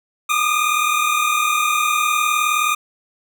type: tone pair together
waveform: 25% pulse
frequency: 1200 / 1239.5 Hz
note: D6 / D#6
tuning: +37 / -7 cents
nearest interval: minor second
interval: 56 cents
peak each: -15 / -15 dBFS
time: 0.29-2.75 s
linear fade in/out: 10 ms
effects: none